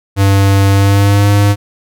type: tone with pitch glide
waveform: square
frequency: 98.4 to 101.75 Hz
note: G2 to G#2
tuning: +7 to -35 cents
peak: -7 dBFS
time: 0.16-1.56 s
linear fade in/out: 50 ms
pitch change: +58 cents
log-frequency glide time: 0.72-1.29 s
effects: none